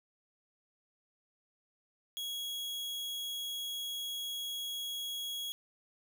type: tone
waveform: 40% pulse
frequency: 3322 Hz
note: G#7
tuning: in tune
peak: -36 dBFS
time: 2.17-5.52 s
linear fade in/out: 0 ms
effects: none